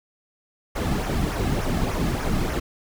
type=noise with flanger; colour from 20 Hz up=brown; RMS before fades=-24 dBFS; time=0.75-2.6 s; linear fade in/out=10 ms; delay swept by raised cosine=0.24 to 2.14 ms; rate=3.4 Hz; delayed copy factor=-0.6; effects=none